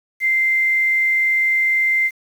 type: tone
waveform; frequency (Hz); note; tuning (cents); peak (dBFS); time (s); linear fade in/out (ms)
sine; 2086; C7; -6; -14; 0.2-2.11; 50
effects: 7-bit